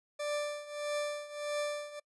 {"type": "tone with tremolo", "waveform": "40% pulse", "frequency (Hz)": 589, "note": "D5", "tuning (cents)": 5, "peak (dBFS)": -30, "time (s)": [0.19, 2], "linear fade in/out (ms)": 10, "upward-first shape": "triangle", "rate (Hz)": 1.6, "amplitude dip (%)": 85, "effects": ["noise-tail reverb RT60 0.1 s tail -25 dB re dry", "resampled to 24000 Hz"]}